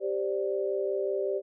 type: chord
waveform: sine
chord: G suspended fourth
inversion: none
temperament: just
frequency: 392 / 522.7 / 588 Hz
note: G4 / C5 / D5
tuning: 0 / -2 / +2 cents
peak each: -29 / -34 / -32 dBFS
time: 0-1.42 s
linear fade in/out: 50 ms
effects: none